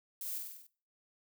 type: noise with echo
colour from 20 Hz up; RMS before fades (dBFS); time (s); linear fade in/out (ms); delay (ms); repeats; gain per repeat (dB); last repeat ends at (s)
violet; -41; 0.21-0.38; 2; 48; 6; -3; 0.668
effects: noise-tail reverb RT60 0.4 s tail -20 dB re dry